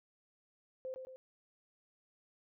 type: tone with echo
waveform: sine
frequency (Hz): 519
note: C5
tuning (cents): -14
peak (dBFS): -39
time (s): 0.85-0.94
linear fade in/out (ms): 0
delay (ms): 110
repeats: 2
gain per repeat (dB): -5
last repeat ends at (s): 1.16
effects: none